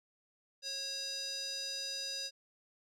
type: tone with band-pass filter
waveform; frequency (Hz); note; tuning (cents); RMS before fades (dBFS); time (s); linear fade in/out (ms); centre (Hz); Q
square; 546; C#5; -26; -40; 0.62-2.31; 50; 5100; 4.8
effects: none